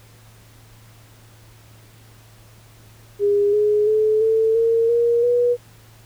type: tone with pitch steps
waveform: sine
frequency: 407.5 / 419.4 / 431.7 / 444.4 / 457.4 / 470.8 / 484.6 Hz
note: G#4 / G#4 / A4 / A4 / A#4 / A#4 / B4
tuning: -33 / +17 / -33 / +17 / -33 / +17 / -33 cents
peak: -14 dBFS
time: 3.19-5.57 s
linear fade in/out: 50 ms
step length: 340 ms
effects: added 111 Hz sine -47 dBFS peak until 6.05 s + pink hiss -51 dBFS RMS until 6.05 s